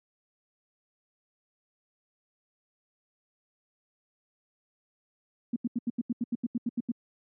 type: tone bursts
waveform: sine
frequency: 236.5 Hz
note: A#3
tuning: 25 cents sharp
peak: -25 dBFS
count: 13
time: 5.53-6.917 s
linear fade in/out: 5 ms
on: 31 ms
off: 82 ms
effects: high-pass 150 Hz 12 dB/octave